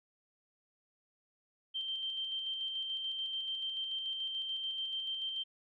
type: tone with tremolo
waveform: sine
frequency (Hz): 3136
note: G7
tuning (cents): 0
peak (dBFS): -34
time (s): 1.74-5.44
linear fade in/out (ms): 20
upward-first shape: square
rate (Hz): 6.9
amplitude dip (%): 30
effects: none